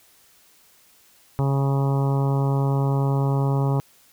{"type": "harmonic tone", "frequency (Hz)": 137.7, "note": "C#3", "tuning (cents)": -11, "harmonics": [1, 2, 3, 4, 5, 6, 7, 8, 9], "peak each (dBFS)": [-19, -30, -30, -34, -37, -34, -35, -39, -41], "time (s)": [1.39, 3.8], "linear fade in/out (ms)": 0, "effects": ["white hiss -56 dBFS RMS until 4.12 s"]}